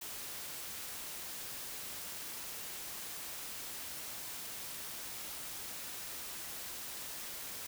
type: noise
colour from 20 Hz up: white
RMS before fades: -44 dBFS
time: 0.01-7.67 s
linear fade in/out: 10 ms
effects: none